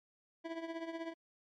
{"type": "tone with tremolo", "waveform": "25% pulse", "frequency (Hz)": 329.6, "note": "E4", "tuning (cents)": 0, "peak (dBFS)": -33, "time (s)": [0.44, 1.14], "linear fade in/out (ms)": 20, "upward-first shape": "triangle", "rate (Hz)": 16, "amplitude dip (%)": 75, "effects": ["low-pass 3000 Hz 12 dB/octave", "MP3 64 kbps"]}